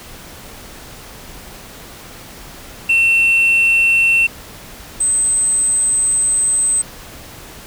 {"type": "tone pair in turn", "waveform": "sine", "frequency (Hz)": [2700, 8209], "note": ["E7", "C9"], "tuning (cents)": [41, -34], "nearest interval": "octave + perfect fifth", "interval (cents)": 1925, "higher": "second", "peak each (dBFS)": [-7, -11], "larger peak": "first", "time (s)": [[2.89, 4.27], [5, 6.82]], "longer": "second", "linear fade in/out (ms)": 10, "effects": ["tanh soft clip ceiling -9 dBFS", "pink hiss -36 dBFS RMS until 7.66 s"]}